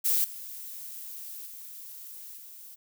violet noise with level steps, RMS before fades -25 / -41 / -44 / -47 dBFS, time 0.04-2.76 s, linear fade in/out 20 ms, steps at 0.24 / 1.46 / 2.37 s, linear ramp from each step 5 ms, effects none

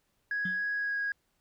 sine tone with pitch glide, 1661.2 to 1645.9 Hz, G#6 to G#6, 0 to -16 cents, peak -28 dBFS, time 0.31-1.12 s, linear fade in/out 2 ms, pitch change -16 cents, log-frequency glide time 0.74-1.01 s
sine tone with exponential decay, 184.3 Hz, F#3, 7 cents flat, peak -30 dBFS, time 0.45-0.66 s, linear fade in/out 5 ms, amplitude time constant 44 ms
effects tanh soft clip ceiling -25 dBFS + pink hiss -75 dBFS RMS until 1.4 s

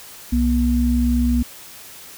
sine tone pair together, 63.78 / 240.8 Hz, C2 / B3, -44 / -44 cents, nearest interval octave + major seventh, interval 2300 cents, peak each -18 / -17 dBFS, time 0.32-1.43 s, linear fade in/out 10 ms, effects white hiss -40 dBFS RMS until 2.17 s

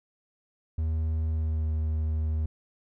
triangle tone with pitch glide, 79.4 to 78.13 Hz, D#2 to D#2, +36 to +8 cents, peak -23 dBFS, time 0.78-2.46 s, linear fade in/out 5 ms, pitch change -28 cents, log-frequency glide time 1.31-1.69 s, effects none

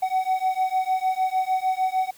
triangle beating tone pair, 748 / 754.6 Hz, F#5 / F#5, +19 / +34 cents, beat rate 6.6 Hz, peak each -22 / -22 dBFS, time 0.02-2.11 s, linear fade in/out 10 ms, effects white hiss -52 dBFS RMS until 2.17 s

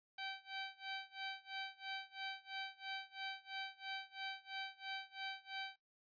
10% pulse tone with tremolo, 774 Hz, G5, 22 cents flat, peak -33 dBFS, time 0.18-5.76 s, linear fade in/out 5 ms, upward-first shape sine, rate 3 Hz, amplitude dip 95%, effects noise-tail reverb RT60 0.2 s tail -22 dB re dry + resampled to 11025 Hz

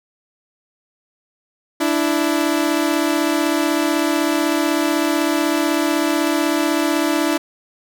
sawtooth tone pair together, 293.7 / 329.7 Hz, D4 / E4, 0 / 0 cents, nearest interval major second, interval 200 cents, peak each -15 dBFS, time 1.8-7.38 s, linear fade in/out 10 ms, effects none

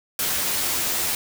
white noise with comb filter, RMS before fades -24 dBFS, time 0.19-1.15 s, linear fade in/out 2 ms, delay 12 ms, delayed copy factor +0.6, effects none

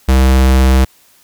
square tone, 65.41 Hz, C2, in tune, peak -7 dBFS, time 0.08-0.85 s, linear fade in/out 10 ms, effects white hiss -49 dBFS RMS until 1.23 s

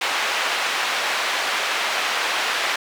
white band-pass noise, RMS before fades -23 dBFS, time 0.01-2.76 s, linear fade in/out 5 ms, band 620 to 2800 Hz, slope 12 dB/octave, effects none

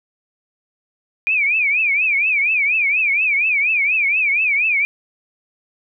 sine tone with vibrato, 2400 Hz, D7, 37 cents sharp, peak -14 dBFS, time 1.27-4.85 s, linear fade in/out 0 ms, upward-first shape triangle, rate 4.2 Hz, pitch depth 190 cents each way, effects none

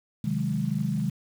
sine chord, Ab dominant seventh, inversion first, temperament equal, 130.81 / 155.56 / 185 / 207.7 Hz, C3 / Eb3 / Gb3 / Ab3, 0 / 0 / 0 / 0 cents, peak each -31 / -29 / -32 / -29 dBFS, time 0.24-1.1 s, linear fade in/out 5 ms, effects 8-bit

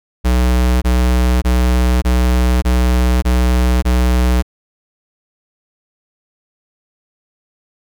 square tone bursts, 61.8 Hz, B1, 2 cents sharp, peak -11 dBFS, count 7, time 0.24-4.426 s, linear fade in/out 20 ms, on 580 ms, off 21 ms, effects none

